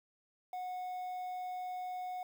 triangle tone with quantisation, 732 Hz, F#5, 19 cents flat, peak -36 dBFS, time 0.53-2.23 s, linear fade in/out 2 ms, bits 10, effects none

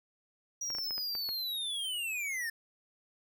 square linear sweep, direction down, 5800 to 1760 Hz, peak -34 dBFS, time 0.61-2.5 s, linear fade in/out 5 ms
clicks, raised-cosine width 0.5 ms, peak -30 dBFS, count 7, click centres 0.703 / 0.75 / 0.785 / 0.908 / 0.98 / 1.152 / 1.29 s
effects none

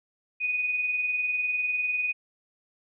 sine tone pair together, 2463 / 2483 Hz, D#7 / D#7, -18 / -4 cents, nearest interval unison, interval 14 cents, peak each -36 / -25 dBFS, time 0.4-2.13 s, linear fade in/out 20 ms, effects none

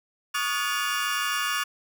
35% pulse tone cluster, 1121 / 1228 / 1446 / 1721 / 2800 Hz, C#6 / D#6 / F#6 / A6 / F7, +19 / -23 / -40 / -39 / +4 cents, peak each -30 dBFS, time 0.34-1.64 s, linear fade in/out 10 ms, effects none

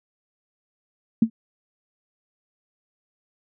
sine tone with exponential decay, 225.2 Hz, A3, 40 cents sharp, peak -9 dBFS, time 1.22-1.3 s, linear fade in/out 5 ms, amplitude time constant 17 ms, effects none

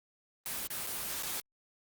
white noise with dropouts, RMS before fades -37 dBFS, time 0.46-1.4 s, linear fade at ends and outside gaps 0 ms, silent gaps 0.67-0.704 / 0.866-0.872 / 1.225-1.233 s, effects Opus 24 kbps

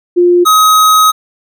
sine / square tone pair in turn, 352.5 / 1266 Hz, F4 / D#6, +16 / +30 cents, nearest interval octave + minor seventh, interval 2214 cents, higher second, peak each -4 / -5 dBFS, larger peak first, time 0.16-0.45 / 0.45-1.12 s, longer second, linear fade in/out 20 ms, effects none

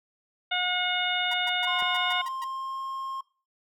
harmonic tone, 723 Hz, F#5, 40 cents flat, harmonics 1 / 2 / 3 / 4 / 5, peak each -31 / -31 / -31 / -31 / -31 dBFS, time 0.51-2.22 s, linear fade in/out 10 ms
sawtooth tone bursts, 958 Hz, A#5, 47 cents sharp, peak -32 dBFS, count 8, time 1.31-2.444 s, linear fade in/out 5 ms, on 28 ms, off 130 ms
triangle tone with pitch glide, 1046.5 to 1069.1 Hz, C6 to C6, 0 to +37 cents, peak -29 dBFS, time 1.67-3.21 s, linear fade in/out 5 ms, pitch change +37 cents, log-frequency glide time 2-2.81 s
clicks, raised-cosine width 0.5 ms, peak -26 dBFS, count 2, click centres 1.822 / 1.827 s
effects noise-tail reverb RT60 0.4 s tail -22 dB re dry

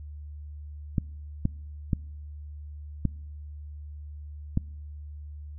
clicks, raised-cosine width 5 ms, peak -11 dBFS, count 5, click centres 0.982 / 1.454 / 1.932 / 3.053 / 4.574 s, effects noise-tail reverb RT60 0.9 s tail -26 dB re dry + added 74 Hz sine -38 dBFS peak until 5.58 s

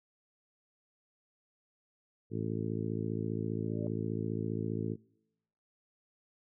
harmonic tone, 55 Hz, A1, in tune, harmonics 2 / 3 / 4 / 5 / 6 / 7 / 8, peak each -37 / -39 / -40 / -41 / -42 / -42 / -43 dBFS, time 2.3-4.97 s, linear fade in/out 50 ms
sine tone with exponential growth, 587.3 Hz, D5, in tune, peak -39 dBFS, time 3.51-3.87 s, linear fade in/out 1 ms, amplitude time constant 77 ms
effects noise-tail reverb RT60 0.9 s tail -26 dB re dry

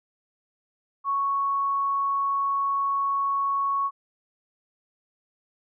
sine tone, 1108.7 Hz, C#6, in tune, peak -22 dBFS, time 1.04-3.91 s, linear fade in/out 50 ms, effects none

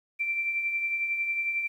sine tone with tremolo, 2349 Hz, D7, in tune, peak -24 dBFS, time 0.19-1.68 s, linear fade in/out 20 ms, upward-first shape triangle, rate 11 Hz, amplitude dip 50%, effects 10-bit

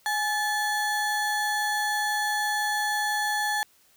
square ring-modulated tone, 1288 Hz, E6, 41 cents flat, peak -22 dBFS, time 0.06-3.63 s, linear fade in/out 0 ms, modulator 453 Hz, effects white hiss -61 dBFS RMS until 3.96 s

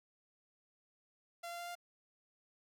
sawtooth tone with pitch steps, 686 / 690.4 / 694.8 / 699.2 Hz, F5 / F5 / F5 / F5, -31 / -20 / -9 / +2 cents, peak -39 dBFS, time 1.43-1.754 s, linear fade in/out 10 ms, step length 81 ms, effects none

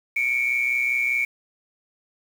sine tone pair together, 2217 / 2342 Hz, C#7 / D7, 0 / -5 cents, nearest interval minor second, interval 95 cents, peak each -22 dBFS, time 0.16-1.25 s, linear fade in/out 5 ms, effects tanh soft clip ceiling -13 dBFS + 7-bit

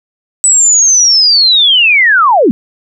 sine linear sweep, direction down, 8000 to 196.1 Hz, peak -4 dBFS, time 0.44-2.51 s, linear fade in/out 0 ms, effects none

